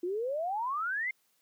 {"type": "exponential sweep", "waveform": "sine", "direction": "up", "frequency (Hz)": [338.8, 2146], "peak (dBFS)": -30, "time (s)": [0.03, 1.11], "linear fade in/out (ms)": 5, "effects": ["white hiss -72 dBFS RMS until 1.41 s", "high-pass 150 Hz 12 dB/octave"]}